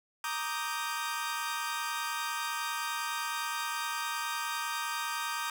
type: chord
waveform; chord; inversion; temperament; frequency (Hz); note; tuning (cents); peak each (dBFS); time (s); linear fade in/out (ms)
sawtooth; Eb major seventh; second; equal; 932.3 / 1174.7 / 1244.5 / 1568; Bb5 / D6 / Eb6 / G6; 0 / 0 / 0 / 0; -34 / -36 / -34 / -35; 0.24-5.5; 2
effects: none